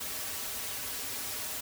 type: noise with comb filter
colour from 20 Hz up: white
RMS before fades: -37 dBFS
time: 0-1.61 s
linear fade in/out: 10 ms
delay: 5.7 ms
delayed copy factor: -0.85
effects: none